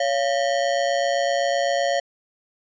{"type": "ring-modulated tone", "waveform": "square", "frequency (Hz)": 625, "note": "D#5", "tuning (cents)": 8, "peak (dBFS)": -17, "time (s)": [0, 2], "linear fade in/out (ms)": 5, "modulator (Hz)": 63.9, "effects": ["resampled to 16000 Hz"]}